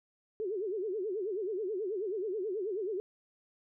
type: tone with vibrato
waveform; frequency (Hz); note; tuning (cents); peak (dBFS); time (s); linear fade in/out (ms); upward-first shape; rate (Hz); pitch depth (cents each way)
sine; 400.6; G4; +38; -32; 0.4-3; 0; sine; 9.3; 200
effects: none